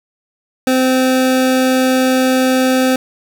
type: tone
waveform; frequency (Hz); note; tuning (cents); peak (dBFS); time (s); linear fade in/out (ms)
25% pulse; 258.6; C4; -20; -7; 0.67-2.96; 2
effects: none